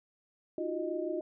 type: tone cluster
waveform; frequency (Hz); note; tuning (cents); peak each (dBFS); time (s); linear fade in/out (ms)
sine; 310.2 / 346.3 / 372.8 / 619; D#4 / F4 / F#4 / D#5; -5 / -15 / +13 / -9; -40 / -35 / -39 / -37; 0.58-1.21; 2
effects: none